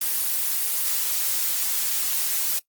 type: noise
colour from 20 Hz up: blue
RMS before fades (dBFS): -24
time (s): 0.01-2.59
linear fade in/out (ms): 5
effects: noise-tail reverb RT60 0.1 s tail -19 dB re dry + Opus 24 kbps